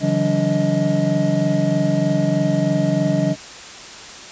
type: tone cluster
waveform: triangle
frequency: 142.2 / 165.4 / 188.6 / 288.3 / 628 Hz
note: C#3 / E3 / F#3 / D4 / D#5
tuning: +45 / +6 / +33 / -32 / +16 cents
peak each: -20 dBFS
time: 0-3.36 s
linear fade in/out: 50 ms
effects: white hiss -36 dBFS RMS until 4.31 s + resampled to 16000 Hz